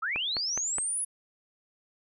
sine linear sweep, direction up, 1204 to 10548 Hz, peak -28 dBFS, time 0.02-1.05 s, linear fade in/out 10 ms
click train, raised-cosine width 0.5 ms, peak -19 dBFS, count 4, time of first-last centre 0.16-0.784 s, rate 4.81 Hz
effects none

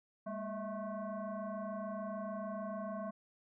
sine tone with frequency modulation, 228.9 Hz, A#3, 31 cents flat, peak -38 dBFS, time 0.26-3.11 s, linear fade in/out 10 ms, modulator 431 Hz, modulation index 1.9, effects none

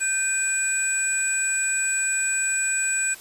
sine tone cluster, 1557 / 2451 / 7900 Hz, G6 / D#7 / B8, -12 / -27 / 0 cents, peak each -27 / -29 / -23 dBFS, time 0-3.15 s, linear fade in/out 20 ms, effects white hiss -44 dBFS RMS until 3.2 s + resampled to 32000 Hz

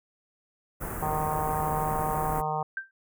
pink band-stop noise, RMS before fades -34 dBFS, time 0.8-2.42 s, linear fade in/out 20 ms, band 1700 to 9600 Hz, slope 24 dB/octave
harmonic tone, 153.8 Hz, D#3, 20 cents flat, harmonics 1 / 3 / 4 / 5 / 6 / 7 / 8, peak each -35 / -37 / -39 / -30 / -33 / -36 / -39 dBFS, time 1.02-2.63 s, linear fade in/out 5 ms
sine tone with exponential decay, 1568 Hz, G6, in tune, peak -26 dBFS, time 2.77-2.91 s, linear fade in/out 2 ms, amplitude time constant 29 ms
effects none

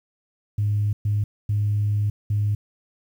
sine tone bursts at uneven times, 103.83 Hz, G#2, in tune, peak -18 dBFS, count 4, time 0.58-0.93 / 1.05-1.24 / 1.49-2.1 / 2.3-2.55 s, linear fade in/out 5 ms, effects tanh soft clip ceiling -14 dBFS + 9-bit

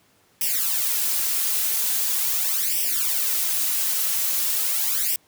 blue noise with flanger, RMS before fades -23 dBFS, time 0.41-5.16 s, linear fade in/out 2 ms, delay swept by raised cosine 0.36 to 4.66 ms, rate 0.42 Hz, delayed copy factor +0.9, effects pink hiss -60 dBFS RMS until 5.27 s + high-pass 100 Hz 12 dB/octave

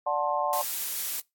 sine chord, D dominant seventh, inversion none, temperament just, 587.3 / 734.2 / 881 / 1057.2 Hz, D5 / F#5 / A5 / C6, 0 / -14 / +2 / +18 cents, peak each -30 dBFS, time 0.06-0.62 s, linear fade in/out 10 ms
blue noise, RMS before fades -31 dBFS, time 0.53-1.2 s, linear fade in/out 0 ms
effects noise-tail reverb RT60 0.2 s tail -23 dB re dry + AAC 64 kbps

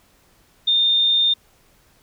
sine tone, 3629 Hz, A#7, 47 cents flat, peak -14 dBFS, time 0.67-1.34 s, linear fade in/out 10 ms, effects pink hiss -57 dBFS RMS until 2.02 s

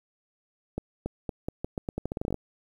accelerating click train, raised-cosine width 2 ms, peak -17 dBFS, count 17, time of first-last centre 0.78-2.344 s, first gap 280 ms, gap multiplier 0.83, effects 9-bit

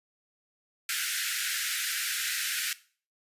pink high-pass noise, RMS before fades -31 dBFS, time 0.89-2.73 s, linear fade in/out 2 ms, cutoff 1400 Hz, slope 96 dB/octave, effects noise-tail reverb RT60 0.4 s tail -17 dB re dry + resampled to 32000 Hz

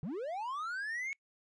triangle linear sweep, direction up, 132.8 to 2224 Hz, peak -34 dBFS, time 0.03-1.13 s, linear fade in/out 0 ms, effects noise-tail reverb RT60 0.1 s tail -25 dB re dry + resampled to 22050 Hz

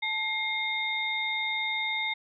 sine tone cluster, 875 / 2124 / 3673 Hz, A5 / C7 / A#7, -10 / +25 / -26 cents, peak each -36 / -29 / -33 dBFS, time 0.02-2.14 s, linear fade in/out 10 ms, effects none

